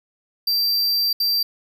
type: tone bursts at uneven times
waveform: square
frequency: 4699 Hz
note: D8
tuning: in tune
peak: -18 dBFS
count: 2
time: 0.47-1.13 / 1.2-1.43 s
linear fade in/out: 5 ms
effects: none